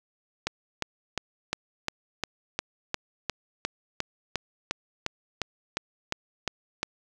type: click train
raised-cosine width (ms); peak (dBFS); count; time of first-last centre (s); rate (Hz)
0.2; -10; 19; 0.47-6.83; 2.83
effects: none